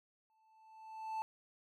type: tone with exponential growth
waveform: triangle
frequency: 880 Hz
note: A5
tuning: in tune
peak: -33 dBFS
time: 0.3-1.22 s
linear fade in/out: 0 ms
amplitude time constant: 200 ms
effects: none